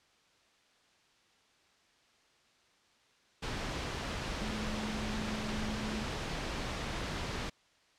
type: tone in noise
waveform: sine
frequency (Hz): 214.9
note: A3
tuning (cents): -41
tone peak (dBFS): -38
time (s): 4.41-6.04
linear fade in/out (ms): 10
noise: pink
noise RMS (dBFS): -37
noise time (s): 3.42-7.5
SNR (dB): -4
effects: white hiss -67 dBFS RMS until 7.98 s + low-pass 5000 Hz 12 dB/octave